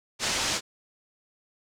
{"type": "low-pass noise", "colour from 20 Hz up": "white", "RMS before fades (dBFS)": -28, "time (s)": [0.19, 0.61], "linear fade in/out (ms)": 50, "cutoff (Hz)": 7000, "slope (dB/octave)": 24, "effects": []}